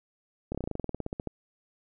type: slowing click train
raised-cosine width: 2 ms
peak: -19 dBFS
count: 17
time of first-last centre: 0.52-1.273 s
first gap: 27 ms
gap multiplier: 1.07
effects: none